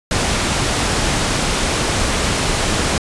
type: low-pass noise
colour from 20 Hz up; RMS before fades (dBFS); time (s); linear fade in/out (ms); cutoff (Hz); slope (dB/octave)
pink; -18; 0.11-2.98; 2; 9800; 24
effects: resampled to 24000 Hz